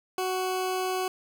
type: tone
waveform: 20% pulse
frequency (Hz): 371.6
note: F#4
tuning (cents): +7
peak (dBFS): -22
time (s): 0.18-1.08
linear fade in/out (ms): 2
effects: none